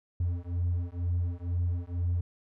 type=beating tone pair; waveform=triangle; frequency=86.5 / 88.6 Hz; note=F2 / F2; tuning=-16 / +25 cents; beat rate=2.1 Hz; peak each=-28 dBFS; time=0.2-2.21 s; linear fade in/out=5 ms; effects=tanh soft clip ceiling -20 dBFS